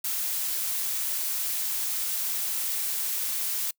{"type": "noise", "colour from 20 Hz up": "blue", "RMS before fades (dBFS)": -29, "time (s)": [0.04, 3.71], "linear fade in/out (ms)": 5, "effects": ["noise-tail reverb RT60 0.1 s tail -26 dB re dry"]}